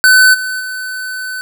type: tone with level steps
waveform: square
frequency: 1512 Hz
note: F#6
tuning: 37 cents sharp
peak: -5 / -18 / -21 dBFS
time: 0.04-1.41 s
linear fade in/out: 0 ms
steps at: 0.33 / 0.59 s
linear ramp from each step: 20 ms
effects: 7-bit